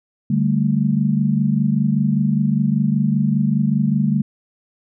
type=chord; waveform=sine; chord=D suspended fourth; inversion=none; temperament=equal with one note detuned; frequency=146.83 / 196 / 221.1 Hz; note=D3 / G3 / A3; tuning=0 / 0 / +9 cents; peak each=-19 dBFS; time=0.3-4.22 s; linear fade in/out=5 ms; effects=none